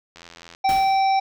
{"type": "click train", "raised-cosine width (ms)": 0.2, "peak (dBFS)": -24, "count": 34, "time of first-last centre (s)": [0.16, 0.549], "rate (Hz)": 84.8}
{"type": "harmonic tone", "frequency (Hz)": 775, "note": "G5", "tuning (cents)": -20, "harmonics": [1, 3, 5, 7], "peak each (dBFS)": [-16, -30, -37, -34], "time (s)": [0.64, 1.2], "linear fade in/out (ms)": 10}
{"type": "noise with exponential decay", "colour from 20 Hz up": "pink", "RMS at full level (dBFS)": -30, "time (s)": [0.69, 1.2], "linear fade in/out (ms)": 0, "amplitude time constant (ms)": 110}
{"effects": []}